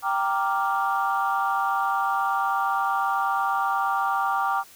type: chord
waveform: sine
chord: G minor seventh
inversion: none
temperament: equal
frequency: 784 / 932.3 / 1174.7 / 1396.9 Hz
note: G5 / Bb5 / D6 / F6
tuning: 0 / 0 / 0 / 0 cents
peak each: -25 / -28 / -25 / -29 dBFS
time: 0.02-4.64 s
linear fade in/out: 50 ms
effects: tanh soft clip ceiling -13 dBFS + white hiss -50 dBFS RMS until 4.75 s